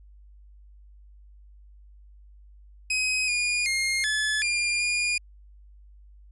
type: tone with pitch steps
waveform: sawtooth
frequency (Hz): 2526 / 2435 / 2132 / 1721 / 2403 / 2428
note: D#7 / D#7 / C7 / A6 / D7 / D#7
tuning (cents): +26 / -38 / +32 / -39 / +39 / -43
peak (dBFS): -20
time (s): 2.9-5.18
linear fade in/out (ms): 5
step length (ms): 380
effects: added 50 Hz sine -48 dBFS peak until 6.31 s + resampled to 24000 Hz